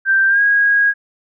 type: tone with pitch glide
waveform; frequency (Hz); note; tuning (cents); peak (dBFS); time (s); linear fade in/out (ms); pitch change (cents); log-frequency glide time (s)
sine; 1570 to 1642.4; G6 to G#6; +2 to -20; -10; 0.05-0.94; 50; +78; 0.28-0.41
effects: none